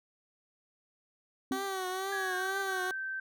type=tone with exponential decay; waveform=sine; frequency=264.7 Hz; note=C4; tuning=20 cents sharp; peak=-27 dBFS; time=1.51-1.69 s; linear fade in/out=2 ms; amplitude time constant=38 ms
type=tone with vibrato; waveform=15% pulse; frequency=380.2 Hz; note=F#4; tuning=47 cents sharp; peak=-27 dBFS; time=1.52-2.91 s; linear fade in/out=0 ms; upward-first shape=triangle; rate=2.1 Hz; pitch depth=72 cents each way
type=tone with pitch glide; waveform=sine; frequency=1664 to 1552.6 Hz; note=G#6 to G6; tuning=+3 to -17 cents; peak=-34 dBFS; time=2.12-3.2 s; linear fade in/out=5 ms; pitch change=-120 cents; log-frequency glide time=2.29-2.42 s
effects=none